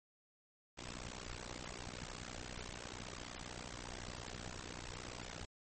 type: noise with amplitude modulation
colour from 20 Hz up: pink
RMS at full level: -43 dBFS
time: 0.77-5.46 s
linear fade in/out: 20 ms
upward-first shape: sine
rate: 61 Hz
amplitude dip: 100%
effects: MP3 32 kbps